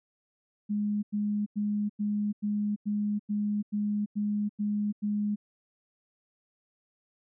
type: tone bursts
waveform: sine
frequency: 207.7 Hz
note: G#3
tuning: in tune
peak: -26 dBFS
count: 11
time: 0.69-5.36 s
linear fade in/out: 20 ms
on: 340 ms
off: 93 ms
effects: none